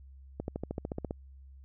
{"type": "accelerating click train", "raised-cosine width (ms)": 2, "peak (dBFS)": -21, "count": 11, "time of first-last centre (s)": [0.4, 1.109], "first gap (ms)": 81, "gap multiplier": 0.97, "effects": ["added 67 Hz sine -49 dBFS peak until 1.64 s"]}